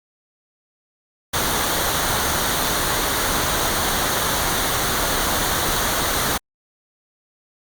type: noise with comb filter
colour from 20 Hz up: pink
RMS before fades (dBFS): -21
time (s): 1.33-6.38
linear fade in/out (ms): 10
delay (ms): 0.39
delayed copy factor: -0.5
effects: Opus 48 kbps